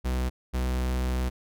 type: tone pair in turn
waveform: 45% pulse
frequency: 63.1 / 63.1 Hz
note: B1 / B1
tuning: +38 / +38 cents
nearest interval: unison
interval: 0 cents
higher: neither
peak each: -25 / -25 dBFS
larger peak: neither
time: 0.04-0.3 / 0.53-1.3 s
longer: second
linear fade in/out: 20 ms
effects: none